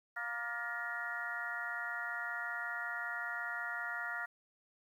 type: harmonic tone with a mistuned harmonic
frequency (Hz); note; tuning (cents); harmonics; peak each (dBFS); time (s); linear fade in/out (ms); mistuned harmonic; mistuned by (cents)
235.3; A#3; +16; 3 / 4 / 5 / 6 / 7 / 8; -47 / -50 / -49 / -40 / -46 / -42; 0.16-4.26; 10; 7; +92
effects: 11-bit